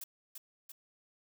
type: noise with echo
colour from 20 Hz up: blue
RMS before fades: -43 dBFS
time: 0.01-0.04 s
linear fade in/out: 5 ms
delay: 340 ms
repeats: 2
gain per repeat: -3 dB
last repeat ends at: 0.72 s
effects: none